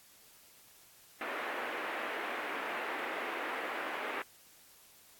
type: band-pass noise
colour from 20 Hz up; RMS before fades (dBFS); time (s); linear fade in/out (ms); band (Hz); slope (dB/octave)
white; -39; 1.21-4.22; 2; 300 to 2200; 24
effects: white hiss -60 dBFS RMS until 5.19 s + AAC 64 kbps